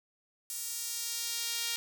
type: tone with high-pass filter sweep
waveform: sawtooth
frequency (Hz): 466.2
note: A#4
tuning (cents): 0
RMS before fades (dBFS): -36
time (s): 0.5-1.76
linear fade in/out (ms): 0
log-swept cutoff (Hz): 8100 to 3300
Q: 1
effects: none